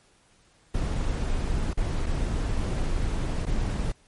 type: noise with dropouts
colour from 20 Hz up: brown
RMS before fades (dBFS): -26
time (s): 0.74-3.92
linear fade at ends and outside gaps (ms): 5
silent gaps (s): 1.734-1.773 / 2.061-2.065 / 3.455-3.465
effects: pink hiss -61 dBFS RMS until 4.07 s + MP3 48 kbps